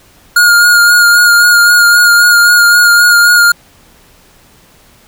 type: tone with vibrato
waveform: square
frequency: 1424 Hz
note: F6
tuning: 33 cents sharp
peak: -4 dBFS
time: 0.36-3.52 s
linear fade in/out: 5 ms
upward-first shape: sine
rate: 3.8 Hz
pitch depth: 23 cents each way
effects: pink hiss -44 dBFS RMS until 5.07 s